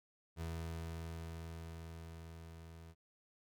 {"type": "tone with level ramp", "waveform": "30% pulse", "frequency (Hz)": 82.41, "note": "E2", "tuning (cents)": 0, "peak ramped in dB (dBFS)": [-37, -50], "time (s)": [0.36, 2.95], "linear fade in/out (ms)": 50, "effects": []}